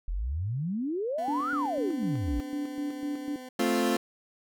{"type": "exponential two-way sweep", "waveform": "sine", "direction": "up then down", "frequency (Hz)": [38.88, 1480, 50.8], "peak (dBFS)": -28, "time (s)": [0.08, 2.4], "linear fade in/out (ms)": 0, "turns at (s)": 1.52}
{"type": "tone with pitch glide", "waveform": "20% pulse", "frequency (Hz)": [249.4, 255.1], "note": ["B3", "C4"], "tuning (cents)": [17, -44], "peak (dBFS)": -36, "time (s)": [1.18, 3.49], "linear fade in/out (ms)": 5, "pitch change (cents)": 39, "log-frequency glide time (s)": [1.32, 1.64]}
{"type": "tone with tremolo", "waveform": "sine", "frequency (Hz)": 290, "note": "D4", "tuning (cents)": -22, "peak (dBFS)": -29, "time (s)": [1.28, 3.36], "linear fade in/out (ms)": 2, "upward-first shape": "square", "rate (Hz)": 4, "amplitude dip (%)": 55}
{"type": "chord", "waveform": "30% pulse", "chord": "F major", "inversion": "first", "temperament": "equal", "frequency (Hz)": [220, 261.6, 349.2], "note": ["A3", "C4", "F4"], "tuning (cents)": [0, 0, 0], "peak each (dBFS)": -26, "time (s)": [3.59, 3.97], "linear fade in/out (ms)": 5}
{"effects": []}